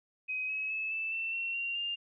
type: tone with pitch steps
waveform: sine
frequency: 2523 / 2561 / 2600 / 2639 / 2679 / 2720 / 2761 / 2803 Hz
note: D#7 / D#7 / E7 / E7 / E7 / F7 / F7 / F7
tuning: +23 / +49 / -24 / +1 / +27 / -46 / -20 / +6 cents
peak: -32 dBFS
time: 0.28-1.96 s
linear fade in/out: 20 ms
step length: 210 ms
effects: none